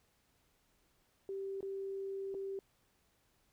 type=tone with dropouts; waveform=sine; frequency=390 Hz; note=G4; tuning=9 cents flat; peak=-38 dBFS; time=1.29-2.59 s; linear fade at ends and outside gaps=1 ms; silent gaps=1.607-1.628 / 2.343-2.348 s; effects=pink hiss -74 dBFS RMS until 3.52 s